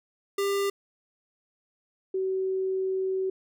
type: tone pair in turn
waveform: square / sine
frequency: 398.2 / 379.1 Hz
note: G4 / F#4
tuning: +27 / +42 cents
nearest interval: minor second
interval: 85 cents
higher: first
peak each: -25 dBFS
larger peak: neither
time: 0.38-0.7 / 2.14-3.3 s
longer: second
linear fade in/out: 5 ms
effects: none